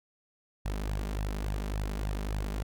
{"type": "tone with flanger", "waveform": "sawtooth", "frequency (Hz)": 51, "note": "G#1", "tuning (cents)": -31, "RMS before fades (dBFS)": -33, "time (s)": [0.65, 2.63], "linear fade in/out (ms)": 10, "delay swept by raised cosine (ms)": [1.1, 5.1], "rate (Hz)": 3.5, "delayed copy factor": 0.65, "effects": []}